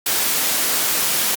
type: noise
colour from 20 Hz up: white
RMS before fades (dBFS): -19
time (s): 0.06-1.35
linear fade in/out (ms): 5
effects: high-pass 150 Hz 12 dB/octave + Opus 48 kbps